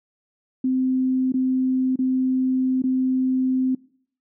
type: tone with dropouts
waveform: sine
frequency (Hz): 258.8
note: C4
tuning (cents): -19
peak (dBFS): -18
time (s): 0.64-3.75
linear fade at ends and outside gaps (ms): 5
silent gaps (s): 1.322-1.34 / 1.959-1.989 / 2.821-2.838
effects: noise-tail reverb RT60 0.6 s tail -23 dB re dry